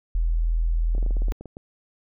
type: tone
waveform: sine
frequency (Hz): 41.2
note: E1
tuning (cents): 0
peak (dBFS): -19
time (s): 0.15-1.32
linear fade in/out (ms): 0
type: clicks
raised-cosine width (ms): 2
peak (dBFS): -25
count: 12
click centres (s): 0.95 / 0.981 / 1.028 / 1.063 / 1.108 / 1.168 / 1.22 / 1.284 / 1.322 / 1.41 / 1.457 / 1.569
effects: none